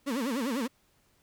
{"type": "tone with vibrato", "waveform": "35% pulse", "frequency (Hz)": 251.2, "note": "B3", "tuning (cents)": 30, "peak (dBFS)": -27, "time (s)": [0.06, 0.68], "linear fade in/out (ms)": 20, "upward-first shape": "sine", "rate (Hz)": 10, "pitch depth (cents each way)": 230, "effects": ["pink hiss -68 dBFS RMS until 1.22 s"]}